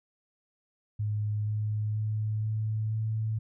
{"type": "tone with pitch steps", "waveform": "sine", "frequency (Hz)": [105.4, 106.5, 107.61, 108.74, 109.88], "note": ["G#2", "G#2", "A2", "A2", "A2"], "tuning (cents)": [26, 44, -38, -20, -2], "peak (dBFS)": -27, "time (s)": [0.99, 3.39], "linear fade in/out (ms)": 10, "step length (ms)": 480, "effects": []}